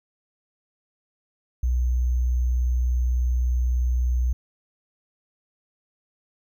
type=tone with sample-and-hold; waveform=sine; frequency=61.74 Hz; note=B1; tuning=in tune; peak=-19 dBFS; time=1.63-4.33 s; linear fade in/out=5 ms; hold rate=6300 Hz; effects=none